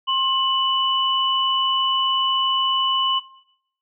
sine tone pair together, 1063.9 / 2973 Hz, C6 / F#7, +29 / +8 cents, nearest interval octave + tritone, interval 1779 cents, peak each -21 / -21 dBFS, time 0.07-3.2 s, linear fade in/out 20 ms, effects noise-tail reverb RT60 0.7 s tail -17 dB re dry

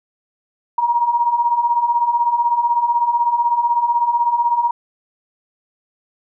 sine beating tone pair, 936 / 952 Hz, A#5 / A#5, +7 / +36 cents, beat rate 16 Hz, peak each -20 / -15 dBFS, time 0.78-4.71 s, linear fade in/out 5 ms, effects none

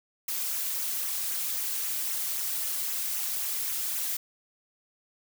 blue noise with flanger, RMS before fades -31 dBFS, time 0.28-4.17 s, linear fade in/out 5 ms, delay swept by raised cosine 0.21 to 2.31 ms, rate 3.8 Hz, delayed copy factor -0.5, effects none

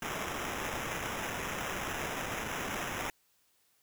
blue noise with sample-and-hold, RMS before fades -37 dBFS, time 0.02-3.1 s, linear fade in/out 2 ms, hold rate 4410 Hz, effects white hiss -71 dBFS RMS until 3.82 s

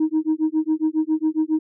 sine tone with tremolo, 313.7 Hz, D#4, 14 cents sharp, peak -13 dBFS, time 0-1.59 s, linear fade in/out 5 ms, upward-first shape sine, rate 7.3 Hz, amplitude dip 100%, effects tanh soft clip ceiling -13 dBFS

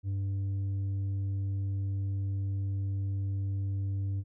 sine tone with tanh clipping, 98 Hz, G2, in tune, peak -30 dBFS, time 0.03-4.24 s, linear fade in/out 50 ms, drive 4 dB, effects none

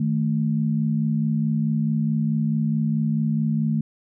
sine tone pair together, 155.36 / 220 Hz, D#3 / A3, -2 / 0 cents, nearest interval tritone, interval 602 cents, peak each -22 dBFS, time 0-3.81 s, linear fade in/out 5 ms, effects none

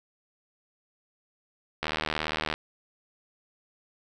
click train, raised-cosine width 0.3 ms, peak -12 dBFS, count 56, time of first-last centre 1.83-2.54 s, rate 77.5 Hz, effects none

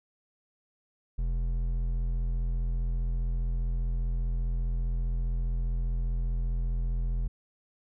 triangle tone with hard clipping, 42.44 Hz, F1, 49 cents flat, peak -28 dBFS, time 1.18-7.28 s, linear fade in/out 10 ms, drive 11 dB, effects none

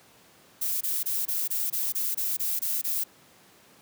violet noise bursts, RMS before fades -28 dBFS, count 11, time 0.61-3.04 s, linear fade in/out 10 ms, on 200 ms, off 23 ms, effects pink hiss -56 dBFS RMS until 3.81 s + high-pass 150 Hz 12 dB/octave

